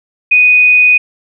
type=tone; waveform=sine; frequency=2486 Hz; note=D#7; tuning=2 cents flat; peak=-4 dBFS; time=0.31-0.98 s; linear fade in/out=10 ms; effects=none